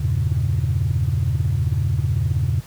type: chord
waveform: sine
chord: E diminished seventh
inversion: none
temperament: equal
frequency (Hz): 82.41 / 98 / 116.54 / 138.59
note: E2 / G2 / Bb2 / Db3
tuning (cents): 0 / 0 / 0 / 0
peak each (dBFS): -22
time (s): 0-2.61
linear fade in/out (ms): 10
effects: tanh soft clip ceiling -11 dBFS + pink hiss -45 dBFS RMS until 2.66 s